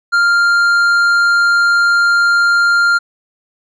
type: tone with tanh clipping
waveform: sine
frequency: 1396.9 Hz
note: F6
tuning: in tune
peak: -10 dBFS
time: 0.12-2.99 s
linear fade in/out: 20 ms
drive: 8 dB
effects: none